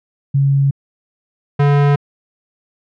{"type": "tone pair in turn", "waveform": ["sine", "square"], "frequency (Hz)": [138.59, 143.39], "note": ["C#3", "D3"], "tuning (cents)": [0, -41], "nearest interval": "minor second", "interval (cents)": 59, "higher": "second", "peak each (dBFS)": -10, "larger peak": "neither", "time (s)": [[0.34, 0.71], [1.59, 1.96]], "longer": "neither", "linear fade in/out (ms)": 10, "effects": ["low-pass 2000 Hz 12 dB/octave"]}